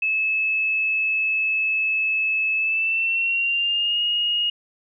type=tone with pitch glide; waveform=sine; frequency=2600 to 2868 Hz; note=E7 to F7; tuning=-24 to +45 cents; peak=-19 dBFS; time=0.02-4.5 s; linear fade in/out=5 ms; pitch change=+169 cents; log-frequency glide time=2.55-4.02 s; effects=none